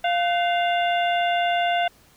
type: harmonic tone with a mistuned harmonic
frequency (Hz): 698.5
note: F5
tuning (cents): 0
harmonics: 1 / 2 / 3 / 4 / 5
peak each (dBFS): -20 / -29 / -31 / -30 / -34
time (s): 0.04-1.88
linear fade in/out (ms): 5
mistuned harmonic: 2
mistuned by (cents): +140
effects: pink hiss -55 dBFS RMS until 2.16 s